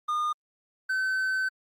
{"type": "tone pair in turn", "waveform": "triangle", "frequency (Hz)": [1218, 1529.3], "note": ["D#6", "G6"], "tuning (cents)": [-37, -43], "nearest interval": "major third", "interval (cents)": 394, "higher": "second", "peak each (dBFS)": -23, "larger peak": "neither", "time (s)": [[0.08, 0.33], [0.89, 1.49]], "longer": "second", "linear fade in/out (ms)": 10, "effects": ["Opus 32 kbps"]}